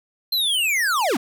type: linear sweep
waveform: square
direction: down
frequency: 4186 to 204.1 Hz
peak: -19 dBFS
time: 0.32-1.17 s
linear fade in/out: 5 ms
effects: none